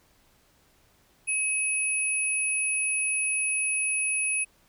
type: tone pair together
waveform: sine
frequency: 2556 / 10212 Hz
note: D#7 / D#9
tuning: +46 / +44 cents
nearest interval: 2 octaves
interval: 2398 cents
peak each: -27 dBFS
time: 1.27-4.45 s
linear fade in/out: 20 ms
effects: pink hiss -63 dBFS RMS until 4.68 s